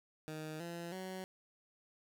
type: tone with pitch steps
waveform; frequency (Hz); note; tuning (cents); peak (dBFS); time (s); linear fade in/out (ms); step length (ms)
15% pulse; 155.56 / 170.62 / 187.14; D#3 / F3 / F#3; 0 / -40 / +20; -36; 0.28-1.24; 0; 320
effects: none